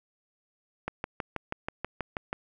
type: click train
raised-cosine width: 0.5 ms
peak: -16 dBFS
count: 10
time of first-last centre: 0.88-2.329 s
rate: 6.21 Hz
effects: none